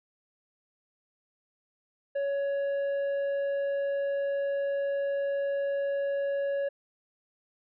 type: tone with tanh clipping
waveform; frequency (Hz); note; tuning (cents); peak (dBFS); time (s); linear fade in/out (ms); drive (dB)
triangle; 559; C#5; +14; -28; 2.15-6.69; 10; 10
effects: none